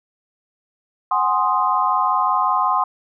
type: chord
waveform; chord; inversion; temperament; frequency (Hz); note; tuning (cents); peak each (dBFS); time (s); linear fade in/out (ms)
sine; Ab dominant seventh; third; equal with one note detuned; 740 / 825.3 / 1046.5 / 1244.5; Gb5 / Ab5 / C6 / Eb6; 0 / -11 / 0 / 0; -23 / -23 / -18 / -22; 1.11-2.84; 5
effects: none

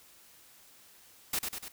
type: noise with echo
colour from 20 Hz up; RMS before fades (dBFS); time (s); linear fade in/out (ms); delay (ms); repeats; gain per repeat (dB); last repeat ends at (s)
white; -31; 1.33-1.39; 5; 98; 3; -4; 1.684
effects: white hiss -58 dBFS RMS until 1.72 s

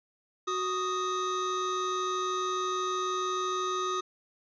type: tone pair together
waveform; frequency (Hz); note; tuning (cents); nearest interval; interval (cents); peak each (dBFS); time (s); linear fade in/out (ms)
square; 370.7 / 1244.5; F#4 / D#6; +3 / 0; octave + major sixth; 2097; -34 / -31; 0.47-4.01; 10
effects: resampled to 16000 Hz

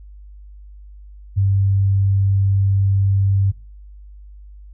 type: tone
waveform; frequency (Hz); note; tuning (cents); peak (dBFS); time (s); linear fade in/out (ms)
sine; 98; G2; 0; -13; 1.36-3.52; 20
effects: noise-tail reverb RT60 0.3 s tail -20 dB re dry + added 50 Hz sine -37 dBFS peak until 4.73 s

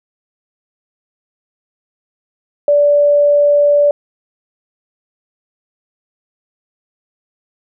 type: tone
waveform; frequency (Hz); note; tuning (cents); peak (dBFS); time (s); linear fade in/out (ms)
sine; 581; D5; -19; -7; 2.68-3.91; 2
effects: none

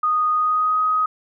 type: tone with pitch glide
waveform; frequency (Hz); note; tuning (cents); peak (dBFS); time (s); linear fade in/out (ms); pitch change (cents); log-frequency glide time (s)
sine; 1238 to 1257.5; D#6 to D#6; -9 to +18; -16; 0.03-1.06; 5; +27; 0.33-0.81
effects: none

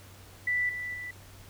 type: tone with level steps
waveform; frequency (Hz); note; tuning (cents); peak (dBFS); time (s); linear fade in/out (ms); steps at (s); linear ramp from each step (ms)
sine; 1975.5; B6; 0; -25 / -33 / -36; 0.47-1.11; 5; 0.69 / 0.94; 2
effects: added 96 Hz sine -51 dBFS peak until 1.49 s + pink hiss -53 dBFS RMS until 1.49 s

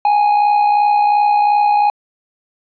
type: tone with amplitude modulation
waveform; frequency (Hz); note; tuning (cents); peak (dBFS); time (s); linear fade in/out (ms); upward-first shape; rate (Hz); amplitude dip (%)
triangle; 829; G#5; -3; -6; 0.05-1.9; 2; sine; 62.8; 45
effects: resampled to 11025 Hz

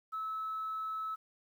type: tone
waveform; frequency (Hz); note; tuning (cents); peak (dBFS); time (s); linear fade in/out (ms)
sine; 1300; E6; -24; -34; 0.12-1.16; 20
effects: tanh soft clip ceiling -31 dBFS + 11-bit

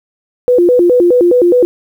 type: tone with vibrato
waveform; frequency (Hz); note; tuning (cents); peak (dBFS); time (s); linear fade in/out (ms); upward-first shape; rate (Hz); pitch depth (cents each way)
sine; 416; G#4; +3; -5; 0.48-1.65; 0; square; 4.8; 300
effects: 7-bit

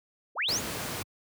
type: linear sweep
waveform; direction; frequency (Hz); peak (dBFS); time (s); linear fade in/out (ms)
sine; up; 284.1 to 7250; -26; 0.35-0.61; 50
type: noise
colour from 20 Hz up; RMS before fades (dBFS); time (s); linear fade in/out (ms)
pink; -34; 0.48-1.03; 10
effects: high-pass 100 Hz 12 dB/octave

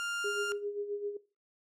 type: tone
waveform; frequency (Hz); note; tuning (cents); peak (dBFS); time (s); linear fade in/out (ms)
30% pulse; 1400; F6; +4; -31; 0-0.52; 0
type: tone with tremolo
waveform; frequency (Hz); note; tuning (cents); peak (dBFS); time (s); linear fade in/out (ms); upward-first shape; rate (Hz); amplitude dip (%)
sine; 409.6; G#4; -24; -32; 0.24-1.17; 5; sine; 7.6; 70
effects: noise-tail reverb RT60 0.3 s tail -18 dB re dry + low-pass 10000 Hz 12 dB/octave

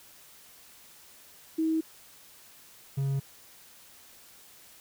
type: tone pair in turn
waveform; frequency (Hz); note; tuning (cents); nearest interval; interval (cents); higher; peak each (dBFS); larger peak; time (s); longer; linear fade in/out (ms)
sine / triangle; 320 / 137.13; D#4 / C#3; +49 / -18; octave + minor third; 1467; first; -24 / -24; neither; 1.58-1.81 / 2.97-3.2; neither; 10
effects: white hiss -54 dBFS RMS until 4.8 s

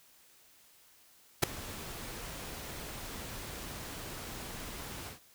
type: noise with ADSR envelope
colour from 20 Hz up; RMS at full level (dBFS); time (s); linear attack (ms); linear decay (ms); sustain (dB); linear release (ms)
pink; -22; 1.42-5.2; 16; 3; -21; 130
effects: white hiss -62 dBFS RMS until 5.34 s

